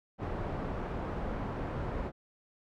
pink low-pass noise, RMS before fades -36 dBFS, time 0.18-2.12 s, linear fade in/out 50 ms, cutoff 1100 Hz, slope 12 dB/octave, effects none

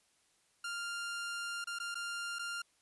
sawtooth tone with dropouts, 1396.9 Hz, F6, in tune, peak -34 dBFS, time 0.64-2.62 s, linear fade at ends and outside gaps 5 ms, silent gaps 1.643-1.671 / 1.788-1.799 / 1.945-1.953 / 2.387-2.392 s, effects white hiss -72 dBFS RMS until 2.81 s + resampled to 24000 Hz

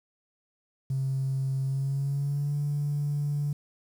triangle tone with pitch glide, 134.1 to 145.39 Hz, C3 to D3, +43 to -17 cents, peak -22 dBFS, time 0.9-3.53 s, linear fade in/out 5 ms, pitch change +140 cents, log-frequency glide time 1.63-2.55 s, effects tanh soft clip ceiling -23 dBFS + 9-bit

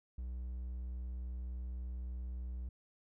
triangle tone, 61.74 Hz, B1, in tune, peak -37 dBFS, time 0.18-2.69 s, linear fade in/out 5 ms, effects none

